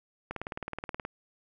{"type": "click train", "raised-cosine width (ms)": 0.5, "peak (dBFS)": -20, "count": 15, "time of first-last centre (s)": [0.31, 1.051], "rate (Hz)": 18.9, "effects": []}